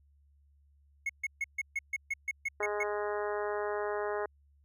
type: tone bursts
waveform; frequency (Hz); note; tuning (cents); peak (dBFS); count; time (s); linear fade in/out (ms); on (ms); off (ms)
triangle; 2179; C#7; -30; -28; 11; 1.06-2.834; 5; 34; 140
type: harmonic tone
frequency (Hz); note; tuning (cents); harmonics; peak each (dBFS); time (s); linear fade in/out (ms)
207.7; G#3; 0; 2 / 3 / 4 / 5 / 6 / 7 / 8 / 9; -34 / -38 / -40 / -42 / -44 / -45 / -46 / -47; 2.6-4.26; 5
effects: added 71 Hz sine -62 dBFS peak until 4.64 s